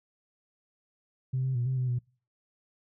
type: tone with pitch steps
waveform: sine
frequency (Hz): 129.8 / 131.4 / 120.9 / 130.7 / 127 / 122.6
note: C3 / C3 / B2 / C3 / B2 / B2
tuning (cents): -13 / +8 / -36 / -1 / +49 / -12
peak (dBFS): -25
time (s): 1.33-1.99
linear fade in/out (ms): 10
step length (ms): 110
effects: noise-tail reverb RT60 0.4 s tail -26 dB re dry + tanh soft clip ceiling -22 dBFS